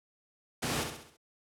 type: noise with echo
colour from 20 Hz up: pink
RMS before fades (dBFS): -32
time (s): 0.62-0.84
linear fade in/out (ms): 10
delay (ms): 66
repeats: 5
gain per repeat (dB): -6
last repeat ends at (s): 1.17
effects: high-pass 100 Hz 12 dB/octave + low-pass 11000 Hz 12 dB/octave